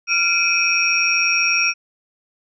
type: tone cluster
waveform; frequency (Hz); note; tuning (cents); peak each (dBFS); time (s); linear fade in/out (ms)
sine; 1388 / 2376 / 2548 / 5590; F6 / D7 / D#7 / F8; -11 / +20 / +41 / +1; -25 / -22 / -18 / -20; 0.07-1.74; 50
effects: none

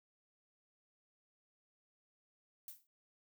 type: noise with exponential decay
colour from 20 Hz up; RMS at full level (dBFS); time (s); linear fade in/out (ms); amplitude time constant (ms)
violet; -45; 2.68-2.87; 1; 40
effects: none

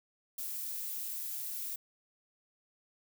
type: noise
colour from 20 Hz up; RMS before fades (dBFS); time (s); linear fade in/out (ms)
violet; -39; 0.38-1.76; 5
effects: none

